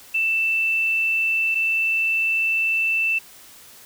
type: tone pair in turn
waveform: sine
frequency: 2660 / 2660 Hz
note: E7 / E7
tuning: +15 / +15 cents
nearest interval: unison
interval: 0 cents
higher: neither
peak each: -18 dBFS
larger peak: neither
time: 0.14-1.55 / 1.55-3.19 s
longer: second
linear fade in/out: 10 ms
effects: white hiss -46 dBFS RMS until 3.85 s